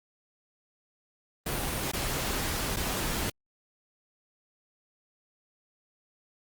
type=noise with dropouts; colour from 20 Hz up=pink; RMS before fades=-31 dBFS; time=1.46-3.3 s; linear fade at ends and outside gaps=5 ms; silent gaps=1.916-1.933 / 2.762-2.768 s; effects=Opus 32 kbps